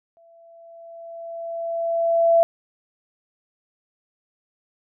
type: tone with exponential growth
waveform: sine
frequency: 670 Hz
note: E5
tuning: 28 cents sharp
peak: -11 dBFS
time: 0.17-2.43 s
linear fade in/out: 0 ms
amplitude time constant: 490 ms
effects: none